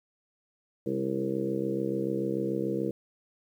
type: harmonic tone with a mistuned harmonic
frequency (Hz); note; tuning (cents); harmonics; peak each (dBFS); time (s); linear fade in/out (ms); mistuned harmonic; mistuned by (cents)
66.9; C2; +39; 2 / 3 / 4 / 5 / 6 / 7 / 8; -38 / -34 / -40 / -32 / -36 / -33 / -41; 0.86-2.91; 5; 4; +26
effects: 10-bit